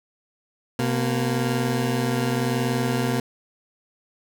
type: tone pair together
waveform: 20% pulse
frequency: 126.53 / 232.2 Hz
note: B2 / A#3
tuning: +42 / -7 cents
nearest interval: major seventh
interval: 1051 cents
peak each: -18 / -21 dBFS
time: 0.79-3.2 s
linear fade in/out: 2 ms
effects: none